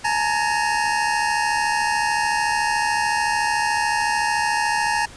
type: tone pair together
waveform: 25% pulse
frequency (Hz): 846.3 / 920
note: G#5 / A#5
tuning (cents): +32 / -23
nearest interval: minor second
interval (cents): 145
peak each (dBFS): -18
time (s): 0.04-5.06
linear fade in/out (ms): 10
effects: pink hiss -42 dBFS RMS until 5.16 s + resampled to 22050 Hz